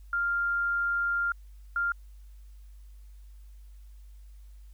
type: tone bursts at uneven times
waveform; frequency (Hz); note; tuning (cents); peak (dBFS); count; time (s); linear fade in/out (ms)
sine; 1396.9; F6; 0; -25; 2; 0.13-1.32 / 1.76-1.92; 2
effects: added 50 Hz sine -46 dBFS peak until 4.73 s + white hiss -69 dBFS RMS until 4.73 s